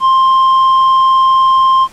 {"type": "tone with tanh clipping", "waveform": "sine", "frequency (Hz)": 1054, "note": "C6", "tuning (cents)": 12, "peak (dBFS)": -7, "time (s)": [0, 1.88], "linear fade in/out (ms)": 50, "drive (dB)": 4, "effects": ["pink hiss -40 dBFS RMS until 1.92 s", "low-pass 10000 Hz 12 dB/octave"]}